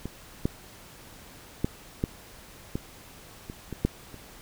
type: clicks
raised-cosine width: 3 ms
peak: -20 / -11 / -11 / -12 / -16 / -24 / -21 / -9 / -28 dBFS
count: 9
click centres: 0.056 / 0.455 / 1.645 / 2.039 / 2.755 / 3.499 / 3.727 / 3.85 / 4.143 s
effects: pink hiss -49 dBFS RMS until 4.41 s